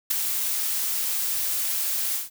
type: noise with ADSR envelope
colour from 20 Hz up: blue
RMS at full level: -19 dBFS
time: 0.1-2.3 s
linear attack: 12 ms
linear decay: 5 ms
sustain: -7 dB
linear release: 160 ms
effects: none